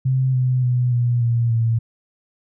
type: tone with pitch steps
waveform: sine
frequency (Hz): 130.81 / 127.38 / 124.04 / 120.79 / 117.62 / 114.54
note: C3 / C3 / B2 / B2 / A#2 / A#2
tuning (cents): 0 / -46 / +8 / -38 / +16 / -30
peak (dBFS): -15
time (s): 0.05-1.79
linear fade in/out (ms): 10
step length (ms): 290
effects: none